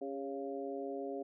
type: harmonic tone with a mistuned harmonic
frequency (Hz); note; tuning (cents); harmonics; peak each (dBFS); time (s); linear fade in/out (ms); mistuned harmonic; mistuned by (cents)
138.59; C#3; 0; 2 / 3 / 4 / 5; -43 / -41 / -44 / -46; 0.01-1.23; 10; 3; -39
effects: none